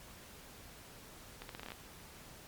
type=accelerating click train; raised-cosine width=0.3 ms; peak=-28 dBFS; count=9; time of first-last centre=1.42-1.72 s; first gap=72 ms; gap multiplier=0.8; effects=pink hiss -54 dBFS RMS until 2.47 s + MP3 96 kbps